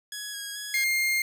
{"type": "tone with vibrato", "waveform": "10% pulse", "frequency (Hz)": 1661.2, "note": "G#6", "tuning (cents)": 0, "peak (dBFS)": -25, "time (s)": [0.12, 0.84], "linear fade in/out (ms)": 2, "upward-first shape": "square", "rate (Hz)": 2.3, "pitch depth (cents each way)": 15}
{"type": "tone", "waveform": "40% pulse", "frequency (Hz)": 2119, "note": "C7", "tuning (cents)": 21, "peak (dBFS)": -22, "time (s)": [0.74, 1.22], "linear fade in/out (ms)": 2}
{"effects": []}